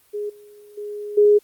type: tone with level steps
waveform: sine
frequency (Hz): 415.3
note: G#4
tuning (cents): 0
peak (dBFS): -24 / -43 / -28 / -10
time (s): 0.13-1.39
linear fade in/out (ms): 20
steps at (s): 0.29 / 0.77 / 1.17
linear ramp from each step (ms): 10
effects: white hiss -58 dBFS RMS until 1.43 s + Opus 32 kbps